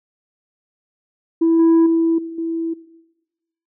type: tone with level steps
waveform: sine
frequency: 329.6 Hz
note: E4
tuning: in tune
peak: -10 / -7 / -13 / -30 / -20 dBFS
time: 1.41-2.74 s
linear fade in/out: 10 ms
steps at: 1.59 / 1.86 / 2.18 / 2.38 s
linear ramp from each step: 5 ms
effects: noise-tail reverb RT60 1.0 s tail -17 dB re dry + tanh soft clip ceiling -9 dBFS